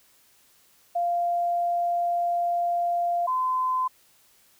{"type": "tone pair in turn", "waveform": "sine", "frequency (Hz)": [695, 1024.3], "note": ["F5", "C6"], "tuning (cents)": [-9, -37], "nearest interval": "perfect fifth", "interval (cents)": 672, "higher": "second", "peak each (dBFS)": -22, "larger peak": "neither", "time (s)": [[0.95, 3.27], [3.27, 3.88]], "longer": "first", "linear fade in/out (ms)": 10, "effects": ["white hiss -60 dBFS RMS until 4.59 s"]}